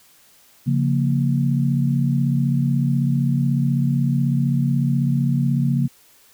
sine chord, Bb minor, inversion first, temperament equal, 138.59 / 174.61 / 233.1 Hz, Db3 / F3 / Bb3, 0 / 0 / 0 cents, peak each -18 / -24 / -22 dBFS, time 0.66-5.88 s, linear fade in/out 20 ms, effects white hiss -53 dBFS RMS until 6.33 s

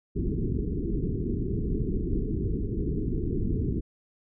pink low-pass noise, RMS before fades -28 dBFS, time 0.15-3.81 s, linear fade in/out 20 ms, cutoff 430 Hz, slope 96 dB/octave, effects none

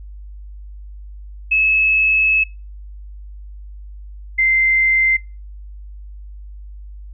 sine tone pair in turn, 2591 / 2082 Hz, E7 / C7, -30 / -9 cents, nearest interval major third, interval 379 cents, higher first, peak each -12 dBFS, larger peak neither, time 1.51-2.44 / 4.38-5.17 s, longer first, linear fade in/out 10 ms, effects noise-tail reverb RT60 0.3 s tail -24 dB re dry + added 50 Hz sine -32 dBFS peak until 7.13 s

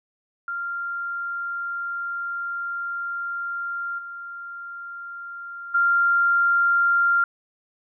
sine tone with level steps, 1390 Hz, F6, 9 cents flat, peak -26 / -33 / -16 dBFS, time 0.48-7.24 s, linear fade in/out 2 ms, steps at 3.98 / 5.74 s, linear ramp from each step 10 ms, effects none

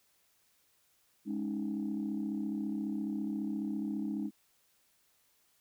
sine chord, Ab suspended fourth, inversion none, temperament just, 207.7 / 276.9 / 311.5 Hz, Ab3 / Db4 / Eb4, 0 / -2 / +2 cents, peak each -35 / -38 / -37 dBFS, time 1.25-4.31 s, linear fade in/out 50 ms, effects tanh soft clip ceiling -26 dBFS + white hiss -71 dBFS RMS until 5.6 s

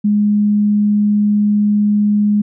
sine tone, 207.7 Hz, G#3, in tune, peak -10 dBFS, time 0.04-2.42 s, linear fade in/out 10 ms, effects none

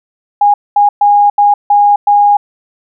sine tone bursts at uneven times, 820 Hz, G#5, 22 cents flat, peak -4 dBFS, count 6, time 0.41-0.54 / 0.76-0.89 / 1.01-1.3 / 1.38-1.54 / 1.7-1.96 / 2.07-2.37 s, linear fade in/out 5 ms, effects none

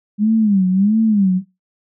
sine tone with vibrato, 202.8 Hz, G#3, 41 cents flat, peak -11 dBFS, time 0.18-1.42 s, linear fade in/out 50 ms, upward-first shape sine, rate 1.5 Hz, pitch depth 170 cents each way, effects noise-tail reverb RT60 0.2 s tail -17 dB re dry

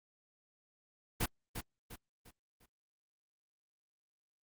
pink noise with echo, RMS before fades -32 dBFS, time 1.2-1.26 s, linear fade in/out 10 ms, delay 350 ms, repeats 4, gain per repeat -8 dB, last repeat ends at 2.66 s, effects Opus 24 kbps

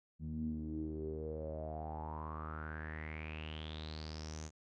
sawtooth tone with low-pass filter sweep, 77.78 Hz, D#2, in tune, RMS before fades -43 dBFS, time 0.19-4.51 s, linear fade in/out 50 ms, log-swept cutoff 190 to 6800 Hz, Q 8.7, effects none

